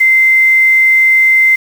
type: tone with quantisation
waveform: sine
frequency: 2078 Hz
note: C7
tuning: 12 cents flat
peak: -5 dBFS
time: 0-1.56 s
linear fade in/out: 10 ms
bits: 5
effects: none